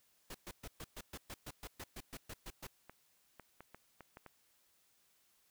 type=noise bursts; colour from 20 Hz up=pink; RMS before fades=-47 dBFS; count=15; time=0.3-2.67 s; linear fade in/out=5 ms; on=46 ms; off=120 ms
type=clicks; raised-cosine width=0.5 ms; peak=-36 dBFS; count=7; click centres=2.896 / 3.397 / 3.606 / 3.746 / 4.007 / 4.171 / 4.263 s
effects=white hiss -73 dBFS RMS until 5.5 s